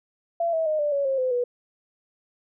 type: tone with pitch steps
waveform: sine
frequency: 678 / 647 / 617.4 / 589.2 / 562.3 / 536.6 / 512.1 / 488.6 Hz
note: E5 / E5 / D#5 / D5 / C#5 / C5 / C5 / B4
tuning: +49 / -32 / -14 / +6 / +25 / +44 / -37 / -19 cents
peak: -21 dBFS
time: 0.4-1.44 s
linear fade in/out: 5 ms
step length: 130 ms
effects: none